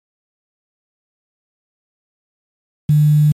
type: tone with quantisation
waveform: sine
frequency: 150 Hz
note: D3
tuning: 37 cents sharp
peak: -8 dBFS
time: 2.89-3.32 s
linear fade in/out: 5 ms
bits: 6
effects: MP3 64 kbps